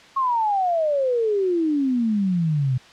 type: exponential sweep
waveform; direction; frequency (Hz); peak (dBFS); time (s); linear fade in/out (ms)
sine; down; 1100 to 124.2; -18; 0.16-2.78; 10
effects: white hiss -47 dBFS RMS until 2.92 s + low-pass 4000 Hz 12 dB/octave